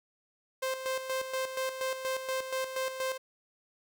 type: tone with tremolo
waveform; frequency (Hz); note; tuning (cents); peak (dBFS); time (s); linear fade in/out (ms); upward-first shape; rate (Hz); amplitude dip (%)
sawtooth; 523.3; C5; 0; -26; 0.62-3.18; 10; square; 4.2; 60
effects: none